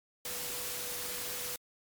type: tone in noise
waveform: sine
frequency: 490 Hz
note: B4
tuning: 14 cents flat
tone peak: -48 dBFS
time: 0.25-1.56 s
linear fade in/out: 2 ms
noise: white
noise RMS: -38 dBFS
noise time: 0.25-1.56 s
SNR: -13 dB
effects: MP3 96 kbps